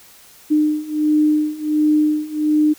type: beating tone pair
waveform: sine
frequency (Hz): 302.7 / 304.1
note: D#4 / D#4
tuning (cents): -48 / -40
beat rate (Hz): 1.4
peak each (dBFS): -18 / -16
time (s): 0.5-2.74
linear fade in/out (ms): 20
effects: white hiss -46 dBFS RMS until 2.78 s